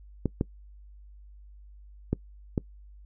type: clicks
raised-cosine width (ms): 3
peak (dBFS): -12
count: 4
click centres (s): 0.257 / 0.411 / 2.13 / 2.578
effects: noise-tail reverb RT60 0.1 s tail -22 dB re dry + added 50 Hz sine -47 dBFS peak until 3.05 s